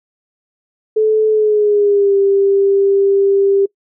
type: tone with pitch glide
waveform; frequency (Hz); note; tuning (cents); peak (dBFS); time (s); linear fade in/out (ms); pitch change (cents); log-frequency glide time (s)
sine; 433.6 to 395.3; A4 to G4; -25 to +15; -9; 0.96-3.66; 10; -160; 1.29-2.16
effects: noise-tail reverb RT60 0.1 s tail -22 dB re dry